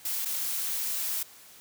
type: noise with dropouts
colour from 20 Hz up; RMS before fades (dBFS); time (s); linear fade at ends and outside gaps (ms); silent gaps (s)
blue; -31; 0.05-1.23; 5; 0.25-0.256
effects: white hiss -52 dBFS RMS until 1.6 s + high-pass 80 Hz 12 dB/octave